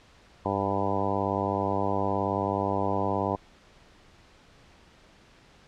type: harmonic tone with a mistuned harmonic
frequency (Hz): 99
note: G2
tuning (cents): +18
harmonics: 1 / 2 / 3 / 4 / 5 / 6 / 7 / 8 / 9 / 10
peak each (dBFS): -34 / -34 / -34 / -34 / -34 / -34 / -34 / -34 / -34 / -34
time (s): 0.45-3.36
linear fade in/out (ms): 5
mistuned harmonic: 1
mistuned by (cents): -24
effects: pink hiss -56 dBFS RMS until 5.67 s + low-pass 5000 Hz 12 dB/octave